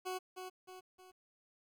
20% pulse tone with echo, 370 Hz, F#4, in tune, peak -33 dBFS, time 0.05-0.19 s, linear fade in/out 20 ms, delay 310 ms, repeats 3, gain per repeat -6 dB, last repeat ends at 1.12 s, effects 12-bit

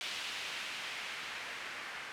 blue noise with low-pass filter sweep, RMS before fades -42 dBFS, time 0.01-2.12 s, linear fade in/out 0 ms, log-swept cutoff 3100 to 1800 Hz, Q 1.4, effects none

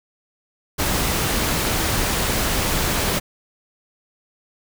pink noise, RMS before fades -21 dBFS, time 0.78-3.2 s, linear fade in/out 20 ms, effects none

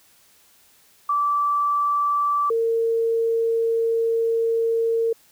sine tone pair in turn, 1162 / 456.9 Hz, D6 / A#4, -19 / -35 cents, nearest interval octave + major third, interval 1616 cents, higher first, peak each -18 dBFS, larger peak neither, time 1.09-2.5 / 2.5-5.13 s, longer second, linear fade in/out 5 ms, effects white hiss -56 dBFS RMS until 5.31 s

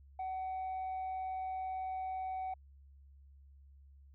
sine tone with amplitude modulation, 753 Hz, F#5, 30 cents sharp, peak -33 dBFS, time 0.19-2.54 s, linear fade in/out 5 ms, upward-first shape sine, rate 143 Hz, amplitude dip 25%, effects tanh soft clip ceiling -35 dBFS + added 69 Hz sine -56 dBFS peak until 4.14 s

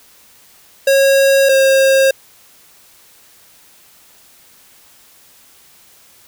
square tone pair in turn, 546 / 536.9 Hz, C#5 / C5, -26 / +45 cents, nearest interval unison, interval 29 cents, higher first, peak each -9 dBFS, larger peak neither, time 0.87-1.49 / 1.49-2.11 s, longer neither, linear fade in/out 5 ms, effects white hiss -47 dBFS RMS until 6.27 s

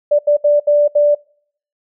sine tone bursts at uneven times, 587 Hz, D5, 1 cent flat, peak -8 dBFS, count 5, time 0.11-0.19 / 0.27-0.37 / 0.44-0.6 / 0.67-0.88 / 0.95-1.15 s, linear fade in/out 10 ms, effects noise-tail reverb RT60 0.6 s tail -26 dB re dry

